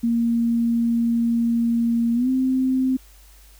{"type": "tone with pitch glide", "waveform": "sine", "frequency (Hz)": [233.1, 260.1], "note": ["A#3", "C4"], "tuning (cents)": [0, -10], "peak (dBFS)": -17, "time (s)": [0.03, 2.97], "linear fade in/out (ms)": 10, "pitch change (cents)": 190, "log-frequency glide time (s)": [2.14, 2.29], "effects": ["added 50 Hz sine -47 dBFS peak until 3.59 s", "white hiss -53 dBFS RMS until 3.59 s"]}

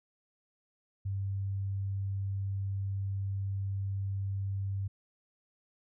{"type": "tone", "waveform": "sine", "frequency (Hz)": 98, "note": "G2", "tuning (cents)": 0, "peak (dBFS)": -31, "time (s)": [1.05, 4.88], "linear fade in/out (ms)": 10, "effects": []}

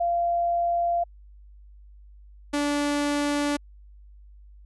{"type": "tone pair in turn", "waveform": ["sine", "sawtooth"], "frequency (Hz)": [690, 290.1], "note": ["F5", "D4"], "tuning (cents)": [-21, -21], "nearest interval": "octave + minor third", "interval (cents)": 1500, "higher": "first", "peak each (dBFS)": [-21, -19], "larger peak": "second", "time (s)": [[0, 1.04], [2.53, 3.57]], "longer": "neither", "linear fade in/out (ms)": 10, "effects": ["added 50 Hz sine -46 dBFS peak until 4.65 s", "resampled to 24000 Hz"]}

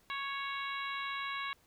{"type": "harmonic tone", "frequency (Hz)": 554, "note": "C#5", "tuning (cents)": -1, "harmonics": [2, 3, 4, 5, 6, 7], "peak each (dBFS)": [-39, -43, -42, -46, -49, -46], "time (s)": [0.1, 1.53], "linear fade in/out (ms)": 0, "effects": ["pink hiss -68 dBFS RMS until 1.66 s"]}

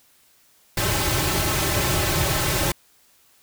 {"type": "noise with comb filter", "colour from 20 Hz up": "pink", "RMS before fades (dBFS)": -22, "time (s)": [0.77, 2.72], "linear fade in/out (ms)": 5, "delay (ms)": 4.2, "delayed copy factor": -0.9, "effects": ["white hiss -58 dBFS RMS until 3.42 s"]}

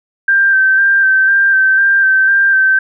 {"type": "tone with vibrato", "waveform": "sine", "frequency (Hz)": 1568, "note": "G6", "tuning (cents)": 0, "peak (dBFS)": -7, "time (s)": [0.28, 2.79], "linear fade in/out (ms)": 5, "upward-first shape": "square", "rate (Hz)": 2, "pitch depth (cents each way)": 21, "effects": []}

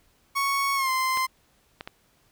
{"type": "tone with pitch glide", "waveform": "30% pulse", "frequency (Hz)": [1108.7, 1040.4], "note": ["C#6", "C6"], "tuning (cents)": [0, -10], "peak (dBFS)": -20, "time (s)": [0.35, 1.27], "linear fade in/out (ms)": 20, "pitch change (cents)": -110, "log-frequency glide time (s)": [0.75, 0.9]}
{"type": "clicks", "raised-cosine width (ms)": 0.3, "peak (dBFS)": -19, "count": 3, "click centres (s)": [1.173, 1.809, 1.875]}
{"effects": ["pink hiss -64 dBFS RMS until 2.31 s"]}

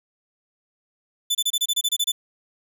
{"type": "tone bursts", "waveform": "sawtooth", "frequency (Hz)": 3502, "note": "A7", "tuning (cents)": -9, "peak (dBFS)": -16, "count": 11, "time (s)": [1.3, 2.12], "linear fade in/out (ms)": 10, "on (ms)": 50, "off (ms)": 27, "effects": []}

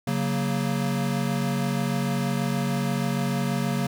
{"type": "chord", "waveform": "square", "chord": "F# major", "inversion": "second", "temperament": "equal", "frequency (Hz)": [138.59, 185, 233.1], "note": ["C#3", "F#3", "A#3"], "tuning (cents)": [0, 0, 0], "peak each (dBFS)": [-28, -29, -29], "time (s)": [0.07, 3.87], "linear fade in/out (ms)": 5, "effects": []}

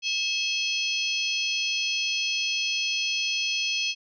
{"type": "harmonic tone with a mistuned harmonic", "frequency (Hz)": 862, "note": "A5", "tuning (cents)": -36, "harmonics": [3, 4, 5, 6, 7], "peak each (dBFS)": [-28, -30, -32, -34, -35], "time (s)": [0.02, 3.95], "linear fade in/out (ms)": 50, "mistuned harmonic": 4, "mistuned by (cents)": -100, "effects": []}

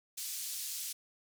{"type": "band-pass noise", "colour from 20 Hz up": "white", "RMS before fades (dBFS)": -40, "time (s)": [0.17, 0.93], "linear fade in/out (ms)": 10, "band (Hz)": [4200, 12000], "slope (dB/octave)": 12, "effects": []}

